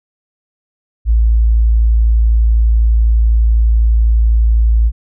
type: tone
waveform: sine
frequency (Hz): 56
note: A1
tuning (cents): +31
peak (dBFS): -7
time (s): 1.05-4.92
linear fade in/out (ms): 50
effects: none